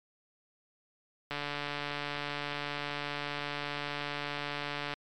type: click train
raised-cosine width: 0.3 ms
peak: -19 dBFS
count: 527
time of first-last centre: 1.31-4.938 s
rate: 145 Hz
effects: MP3 96 kbps